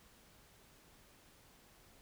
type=silence; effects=pink hiss -64 dBFS RMS until 2.01 s